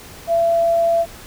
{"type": "tone", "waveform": "sine", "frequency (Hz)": 673, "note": "E5", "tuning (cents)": 36, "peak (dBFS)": -13, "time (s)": [0.27, 1.06], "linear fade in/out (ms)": 50, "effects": ["pink hiss -39 dBFS RMS until 1.26 s"]}